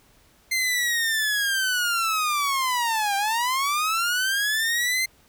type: linear two-way sweep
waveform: sawtooth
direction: down then up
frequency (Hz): 2093 to 785 to 2093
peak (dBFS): -18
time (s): 0.51-5.06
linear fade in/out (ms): 10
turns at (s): 3.16
effects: pink hiss -58 dBFS RMS until 5.28 s